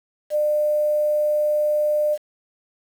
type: tone with quantisation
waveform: sine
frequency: 600 Hz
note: D5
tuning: 37 cents sharp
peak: -17 dBFS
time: 0.3-2.18 s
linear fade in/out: 50 ms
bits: 7
effects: none